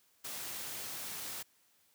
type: noise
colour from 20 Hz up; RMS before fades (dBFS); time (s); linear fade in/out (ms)
white; -42; 0.24-1.43; 10
effects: white hiss -70 dBFS RMS until 1.94 s + high-pass 80 Hz 12 dB/octave